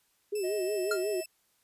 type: tone with vibrato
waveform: sine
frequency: 392 Hz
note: G4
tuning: in tune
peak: -29 dBFS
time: 0.32-1.21 s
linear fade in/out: 10 ms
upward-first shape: sine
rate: 5.5 Hz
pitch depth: 140 cents each way
type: tone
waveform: 10% pulse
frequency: 2637 Hz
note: E7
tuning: in tune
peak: -32 dBFS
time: 0.35-1.26 s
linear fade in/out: 5 ms
type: tone with pitch glide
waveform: triangle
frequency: 629 to 636.3 Hz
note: D#5 to D#5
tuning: +19 to +39 cents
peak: -33 dBFS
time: 0.43-1.24 s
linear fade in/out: 20 ms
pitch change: +20 cents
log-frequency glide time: 0.71-1.09 s
type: tone with exponential decay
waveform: square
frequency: 1396.9 Hz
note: F6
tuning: in tune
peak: -26 dBFS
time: 0.91-1.03 s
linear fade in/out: 5 ms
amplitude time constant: 25 ms
effects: white hiss -71 dBFS RMS until 1.63 s + resampled to 32000 Hz